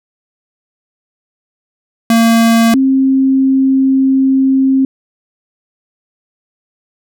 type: tone pair in turn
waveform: square / sine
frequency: 228.7 / 266.6 Hz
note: A#3 / C4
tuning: -33 / +33 cents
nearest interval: minor third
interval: 266 cents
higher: second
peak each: -7 dBFS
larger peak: neither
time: 2.1-2.74 / 2.74-4.85 s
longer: second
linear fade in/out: 2 ms
effects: none